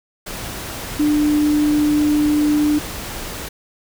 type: tone in noise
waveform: sine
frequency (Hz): 298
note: D4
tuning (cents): +25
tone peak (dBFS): -13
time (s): 0.99-2.79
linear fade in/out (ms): 10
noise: pink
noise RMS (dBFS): -29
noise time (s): 0.26-3.49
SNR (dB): +13
effects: none